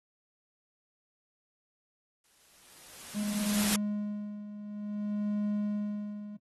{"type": "noise with exponential growth", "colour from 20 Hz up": "white", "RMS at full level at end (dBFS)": -28, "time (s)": [2.24, 3.76], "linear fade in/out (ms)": 2, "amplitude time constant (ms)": 330}
{"type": "tone with tremolo", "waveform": "triangle", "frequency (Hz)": 207.7, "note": "G#3", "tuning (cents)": 0, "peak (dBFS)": -26, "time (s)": [3.14, 6.37], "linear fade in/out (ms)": 10, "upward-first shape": "sine", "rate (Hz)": 0.54, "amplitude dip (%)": 75}
{"effects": ["AAC 32 kbps"]}